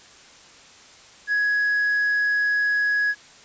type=tone with tanh clipping; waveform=triangle; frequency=1671 Hz; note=G#6; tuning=10 cents sharp; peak=-19 dBFS; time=1.27-3.15 s; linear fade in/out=50 ms; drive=6 dB; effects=white hiss -48 dBFS RMS until 3.44 s + resampled to 16000 Hz